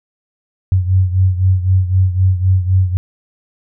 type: beating tone pair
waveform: sine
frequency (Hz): 92.4 / 96.3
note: F#2 / G2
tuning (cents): -2 / -30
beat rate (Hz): 3.9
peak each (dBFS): -11 / -16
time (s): 0.72-2.97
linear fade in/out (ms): 0
effects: none